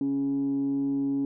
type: tone with frequency modulation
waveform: sine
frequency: 277.2 Hz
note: C#4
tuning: in tune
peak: -23 dBFS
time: 0.01-1.25 s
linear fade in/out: 2 ms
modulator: 139 Hz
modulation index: 0.26
effects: tanh soft clip ceiling -20 dBFS